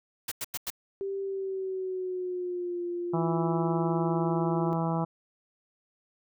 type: noise bursts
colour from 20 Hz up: white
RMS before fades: -33 dBFS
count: 4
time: 0.28-0.703 s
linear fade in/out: 5 ms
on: 36 ms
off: 93 ms
type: tone with pitch glide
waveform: sine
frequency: 392 to 349.2 Hz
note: G4 to F4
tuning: 0 to 0 cents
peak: -30 dBFS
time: 1.01-4.73 s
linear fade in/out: 0 ms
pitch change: -200 cents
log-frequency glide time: 1.21-2.82 s
type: harmonic tone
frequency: 164.81 Hz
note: E3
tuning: in tune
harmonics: 1 / 2 / 3 / 4 / 5 / 6 / 7 / 8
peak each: -28 / -35 / -38 / -36 / -35 / -37 / -41 / -42 dBFS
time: 3.13-5.05 s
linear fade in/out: 10 ms
effects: none